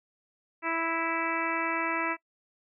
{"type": "harmonic tone", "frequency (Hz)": 329.6, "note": "E4", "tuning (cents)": 0, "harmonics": [1, 2, 3, 4, 5, 6, 7, 8], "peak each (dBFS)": [-35, -37, -34, -34, -38, -35, -36, -39], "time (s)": [0.62, 2.17], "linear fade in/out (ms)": 50, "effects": ["noise-tail reverb RT60 0.1 s tail -22 dB re dry"]}